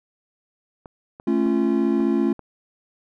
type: clicks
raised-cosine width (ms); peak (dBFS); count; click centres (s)
1; -25; 5; 0.858 / 1.199 / 1.463 / 2.003 / 2.393
type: chord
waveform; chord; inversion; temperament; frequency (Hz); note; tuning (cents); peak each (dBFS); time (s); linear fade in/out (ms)
triangle; A augmented; none; just; 220 / 275 / 343.8; A3 / C#4 / E#4; 0 / -14 / -27; -20; 1.27-2.33; 5
effects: none